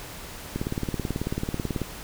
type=click train; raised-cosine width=3 ms; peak=-14 dBFS; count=24; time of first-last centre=0.56-1.817 s; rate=18.3 Hz; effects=pink hiss -40 dBFS RMS until 2.03 s